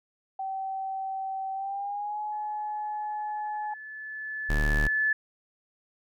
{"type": "tone with pitch glide", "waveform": "sine", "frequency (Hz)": [770, 844.6], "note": ["G5", "G#5"], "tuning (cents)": [-31, 29], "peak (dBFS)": -30, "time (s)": [0.39, 3.74], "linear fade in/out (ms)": 5, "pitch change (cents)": 160, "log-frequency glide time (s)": [1.53, 2.2]}
{"type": "tone with exponential growth", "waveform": "sine", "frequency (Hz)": 1733, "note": "A6", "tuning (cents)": -27, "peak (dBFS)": -21, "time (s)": [2.32, 5.13], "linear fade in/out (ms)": 5, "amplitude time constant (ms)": 610}
{"type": "tone", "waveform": "square", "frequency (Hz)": 37.21, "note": "D1", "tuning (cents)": 24, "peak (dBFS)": -24, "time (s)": [4.49, 4.88], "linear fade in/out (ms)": 10}
{"effects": []}